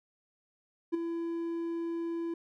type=tone with ADSR envelope; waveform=triangle; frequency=335.4 Hz; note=E4; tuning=30 cents sharp; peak=-22 dBFS; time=0.92-2.34 s; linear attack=23 ms; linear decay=11 ms; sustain=-8 dB; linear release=4 ms; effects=none